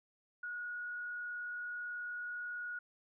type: tone with frequency modulation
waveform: sine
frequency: 1451 Hz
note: F#6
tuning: 34 cents flat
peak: -39 dBFS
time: 0.43-2.79 s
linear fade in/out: 5 ms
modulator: 41.5 Hz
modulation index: 0.4
effects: none